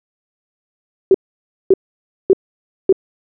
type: tone bursts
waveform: sine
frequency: 382.2 Hz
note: G4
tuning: 44 cents flat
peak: -5 dBFS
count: 4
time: 1.11-2.926 s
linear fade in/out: 2 ms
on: 34 ms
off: 560 ms
effects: none